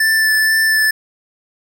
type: tone with vibrato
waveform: square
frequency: 1760 Hz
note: A6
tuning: in tune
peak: -12 dBFS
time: 0-0.91 s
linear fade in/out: 5 ms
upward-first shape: sine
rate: 2.1 Hz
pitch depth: 12 cents each way
effects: none